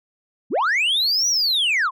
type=linear two-way sweep; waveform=sine; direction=up then down; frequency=146.83 to 5920 to 965 Hz; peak=-14 dBFS; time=0.5-1.91 s; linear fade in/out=50 ms; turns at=1.28 s; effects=tanh soft clip ceiling -16 dBFS